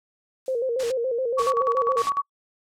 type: noise with exponential decay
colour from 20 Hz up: violet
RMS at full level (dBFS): -39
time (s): 0.46-0.75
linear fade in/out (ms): 0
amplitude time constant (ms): 61
type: tone with vibrato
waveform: sine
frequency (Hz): 493.9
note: B4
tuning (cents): 0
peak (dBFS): -22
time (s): 0.48-2.02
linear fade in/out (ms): 2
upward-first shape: square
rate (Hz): 7.1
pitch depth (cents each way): 95
type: noise bursts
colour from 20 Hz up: white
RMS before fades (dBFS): -33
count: 3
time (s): 0.79-2.1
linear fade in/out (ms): 10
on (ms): 130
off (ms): 460
type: tone with tremolo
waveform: sine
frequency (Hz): 1128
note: C#6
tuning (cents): +30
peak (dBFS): -19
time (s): 1.37-2.22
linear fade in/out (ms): 20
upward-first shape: square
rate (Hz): 10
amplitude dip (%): 75
effects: noise-tail reverb RT60 0.1 s tail -26 dB re dry + low-pass 7000 Hz 12 dB/octave